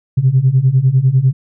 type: beating tone pair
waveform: sine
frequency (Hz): 126 / 136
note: B2 / C#3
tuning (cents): +35 / -33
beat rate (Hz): 10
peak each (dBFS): -12 / -10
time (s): 0.17-1.33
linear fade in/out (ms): 10
effects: tanh soft clip ceiling -2 dBFS